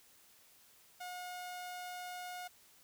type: tone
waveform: sawtooth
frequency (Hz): 721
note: F#5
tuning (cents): -45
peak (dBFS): -39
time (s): 1-2.48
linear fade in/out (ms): 10
effects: white hiss -64 dBFS RMS until 2.83 s

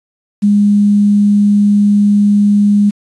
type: tone with quantisation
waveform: sine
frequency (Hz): 205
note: G#3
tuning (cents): -22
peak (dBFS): -6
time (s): 0.42-2.91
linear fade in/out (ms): 20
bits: 6
effects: resampled to 24000 Hz

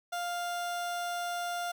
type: tone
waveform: 30% pulse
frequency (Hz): 700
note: F5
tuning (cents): +4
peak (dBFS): -30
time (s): 0.12-1.72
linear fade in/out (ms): 10
effects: none

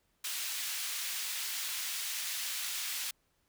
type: high-pass noise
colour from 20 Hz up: pink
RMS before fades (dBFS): -37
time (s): 0.24-3.11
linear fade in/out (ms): 5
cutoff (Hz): 2500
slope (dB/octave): 12
effects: pink hiss -75 dBFS RMS until 3.48 s

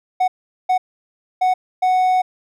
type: tone bursts at uneven times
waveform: triangle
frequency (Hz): 740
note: F#5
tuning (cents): 0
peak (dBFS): -11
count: 4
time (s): 0.2-0.28 / 0.69-0.78 / 1.41-1.54 / 1.82-2.22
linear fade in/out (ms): 10
effects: none

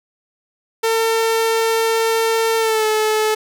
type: tone with pitch glide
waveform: sawtooth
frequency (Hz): 451.3 to 432.2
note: A4 to A4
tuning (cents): +44 to -31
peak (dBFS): -11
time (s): 0.83-3.35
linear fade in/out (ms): 10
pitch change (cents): -75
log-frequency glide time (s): 2.58-2.86
effects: none

